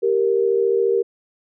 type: tone pair together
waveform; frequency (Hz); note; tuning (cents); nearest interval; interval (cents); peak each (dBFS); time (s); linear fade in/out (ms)
sine; 392 / 466.2; G4 / A#4; 0 / 0; minor third; 300; -18; 0.02-1.03; 20
effects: none